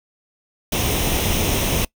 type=noise with comb filter; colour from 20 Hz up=pink; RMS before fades=-20 dBFS; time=0.72-1.85 s; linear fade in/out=5 ms; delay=0.33 ms; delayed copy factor=+0.55; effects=noise-tail reverb RT60 0.1 s tail -23 dB re dry